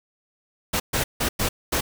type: noise bursts at uneven times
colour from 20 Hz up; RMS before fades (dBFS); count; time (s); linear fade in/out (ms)
pink; -23; 5; 0.73-0.8 / 0.93-1.04 / 1.2-1.29 / 1.39-1.49 / 1.72-1.81; 10
effects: none